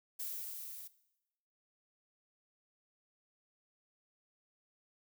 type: noise with level ramp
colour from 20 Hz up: violet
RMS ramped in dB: -40 to -49 dBFS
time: 0.19-0.88 s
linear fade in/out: 10 ms
effects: noise-tail reverb RT60 0.9 s tail -18 dB re dry